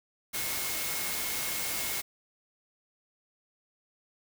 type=tone in noise; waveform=sine; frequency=2164 Hz; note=C#7; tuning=42 cents flat; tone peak=-42 dBFS; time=0.33-2.02 s; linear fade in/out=20 ms; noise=white; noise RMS=-33 dBFS; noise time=0.33-2.02 s; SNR=-12 dB; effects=none